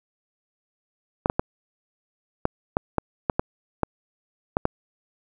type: clicks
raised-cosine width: 1 ms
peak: -6 dBFS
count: 11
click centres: 1.259 / 1.299 / 1.395 / 2.454 / 2.769 / 2.983 / 3.298 / 3.395 / 3.833 / 4.569 / 4.654 s
effects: 8-bit